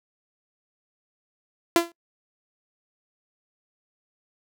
sawtooth tone with exponential decay, 339.8 Hz, F4, 47 cents flat, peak -8 dBFS, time 1.76-1.92 s, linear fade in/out 1 ms, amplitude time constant 33 ms, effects noise-tail reverb RT60 0.1 s tail -23 dB re dry

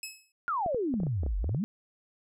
15% pulse tone with exponential decay, 2582 Hz, E7, 37 cents flat, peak -27 dBFS, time 0.03-0.32 s, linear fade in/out 2 ms, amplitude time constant 63 ms
sine exponential two-way sweep, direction down then up, 1450 to 43.65 to 233 Hz, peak -27 dBFS, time 0.48-1.64 s, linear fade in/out 0 ms, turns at 1.38 s
clicks, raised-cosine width 2 ms, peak -24 dBFS, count 11, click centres 0.662 / 0.746 / 0.94 / 1.002 / 1.034 / 1.068 / 1.234 / 1.264 / 1.443 / 1.493 / 1.547 s
effects none

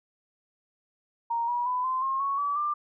sine tone with pitch steps, 932.3 / 965.2 / 999.2 / 1034.5 / 1070.9 / 1108.7 / 1147.8 / 1188.3 Hz, A#5 / B5 / B5 / C6 / C6 / C#6 / D6 / D6, 0 / -40 / +20 / -20 / +40 / 0 / -40 / +20 cents, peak -25 dBFS, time 1.3-2.74 s, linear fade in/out 10 ms, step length 180 ms, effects none

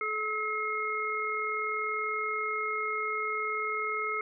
harmonic tone, 429.8 Hz, A4, 41 cents flat, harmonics 1 / 3 / 5, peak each -37 / -32 / -33 dBFS, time 0.01-4.21 s, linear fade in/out 2 ms, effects none

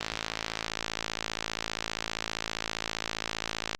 click train, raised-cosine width 0.2 ms, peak -12 dBFS, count 207, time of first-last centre 0.01-3.749 s, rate 55.1 Hz, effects Opus 32 kbps

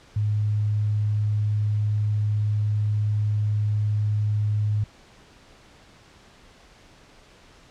sine tone, 105.2 Hz, G#2, 23 cents sharp, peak -20 dBFS, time 0.16-4.84 s, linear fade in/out 5 ms, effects pink hiss -52 dBFS RMS until 7.7 s + low-pass 6000 Hz 12 dB/octave

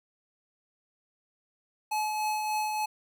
square tone with tremolo, 855 Hz, A5, 50 cents flat, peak -27 dBFS, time 1.91-2.86 s, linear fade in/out 10 ms, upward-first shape triangle, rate 3.4 Hz, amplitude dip 35%, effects none

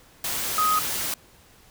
sine tone in noise, 1255 Hz, D#6, 15 cents sharp, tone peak -19 dBFS, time 0.58-0.79 s, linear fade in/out 2 ms, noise white, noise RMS -28 dBFS, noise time 0.24-1.14 s, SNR +6 dB, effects pink hiss -54 dBFS RMS until 1.7 s

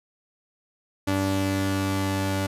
sawtooth tone pair together, 96.8 / 290.1 Hz, G2 / D4, -21 / -21 cents, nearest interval octave + perfect fifth, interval 1900 cents, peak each -22 dBFS, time 1.07-2.47 s, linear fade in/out 10 ms, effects resampled to 32000 Hz

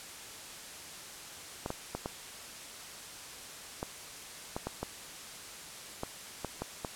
clicks, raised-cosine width 1 ms, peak -20 dBFS, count 12, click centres 1.661 / 1.704 / 1.95 / 2.059 / 3.829 / 4.565 / 4.67 / 4.83 / 6.034 / 6.447 / 6.62 / 6.848 s, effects white hiss -46 dBFS RMS until 6.95 s + low-pass 10000 Hz 12 dB/octave

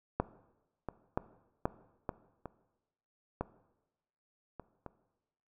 clicks, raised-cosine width 1 ms, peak -14 / -23 / -16 / -15 / -20 / -27 / -19 / -29 / -29 dBFS, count 9, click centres 0.2 / 0.887 / 1.175 / 1.655 / 2.092 / 2.457 / 3.41 / 4.597 / 4.863 s, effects noise-tail reverb RT60 1.0 s tail -17 dB re dry

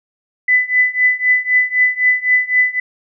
sine tone with tremolo, 2000 Hz, B6, 21 cents sharp, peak -7 dBFS, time 0.48-2.8 s, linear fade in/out 5 ms, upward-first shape triangle, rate 3.9 Hz, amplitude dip 95%, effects none

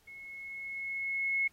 sine tone with level ramp, 2180 Hz, C#7, 29 cents flat, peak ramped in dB -46 to -26 dBFS, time 0.07-1.48 s, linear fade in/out 10 ms, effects pink hiss -67 dBFS RMS until 1.52 s + AAC 48 kbps

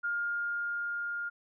sine tone with level ramp, 1412 Hz, F6, 19 cents sharp, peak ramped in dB -29 to -33 dBFS, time 0.03-1.3 s, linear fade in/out 20 ms, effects none

